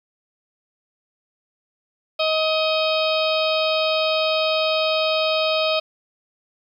harmonic tone, 630 Hz, D#5, 21 cents sharp, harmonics 1 / 2 / 4 / 5 / 6 / 7 / 8, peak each -20 / -27 / -26 / -29 / -28 / -32 / -32 dBFS, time 2.19-5.8 s, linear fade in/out 10 ms, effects 9-bit

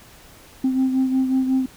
sine beating tone pair, 261.1 / 266.6 Hz, C4 / C4, -3 / +33 cents, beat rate 5.5 Hz, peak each -16 / -24 dBFS, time 0.64-1.66 s, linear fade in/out 5 ms, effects tanh soft clip ceiling -13 dBFS + pink hiss -47 dBFS RMS until 1.76 s

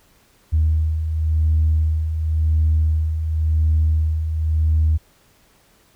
sine beating tone pair, 77.78 / 78.71 Hz, D#2 / D#2, 0 / +21 cents, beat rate 0.93 Hz, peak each -23 / -15 dBFS, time 0.52-4.98 s, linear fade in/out 20 ms, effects tanh soft clip ceiling -9 dBFS + pink hiss -56 dBFS RMS until 5.95 s

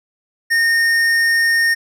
sine tone with tanh clipping, 1837 Hz, A#6, 26 cents flat, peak -14 dBFS, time 0.5-1.75 s, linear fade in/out 20 ms, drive 13 dB, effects none

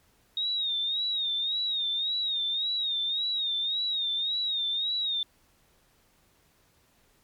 sine tone with vibrato, 3729 Hz, A#7, in tune, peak -26 dBFS, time 0.37-5.23 s, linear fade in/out 2 ms, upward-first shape sine, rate 1.8 Hz, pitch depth 90 cents each way, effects pink hiss -65 dBFS RMS until 7.23 s + MP3 96 kbps

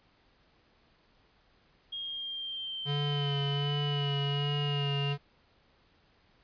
sine exponential sweep, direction down, 3258 to 2793 Hz, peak -35 dBFS, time 1.92-5.13 s, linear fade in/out 10 ms
square tone with vibrato, 143.1 Hz, D3, 45 cents flat, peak -30 dBFS, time 2.85-5.18 s, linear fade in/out 50 ms, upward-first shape sine, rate 1.3 Hz, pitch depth 24 cents each way
effects pink hiss -66 dBFS RMS until 6.43 s + resampled to 11025 Hz

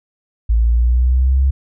sine linear sweep, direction up, 55.2 to 68 Hz, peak -10 dBFS, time 0.49-1.51 s, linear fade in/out 10 ms, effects none

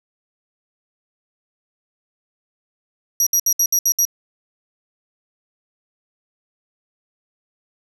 35% pulse tone bursts, 5760 Hz, F#8, 47 cents flat, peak -11 dBFS, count 7, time 3.2-4.052 s, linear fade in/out 2 ms, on 66 ms, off 65 ms, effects none

